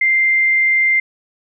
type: tone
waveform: sine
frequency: 2093 Hz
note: C7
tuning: in tune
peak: -11 dBFS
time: 0.01-1 s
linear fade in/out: 5 ms
effects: none